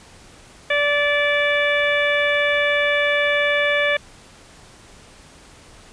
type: harmonic tone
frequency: 581 Hz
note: D5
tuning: 19 cents flat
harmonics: 1 / 2 / 3 / 4 / 5 / 6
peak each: -20 / -29 / -21 / -22 / -31 / -29 dBFS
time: 0.7-3.97 s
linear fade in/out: 5 ms
effects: pink hiss -46 dBFS RMS until 5.92 s + resampled to 22050 Hz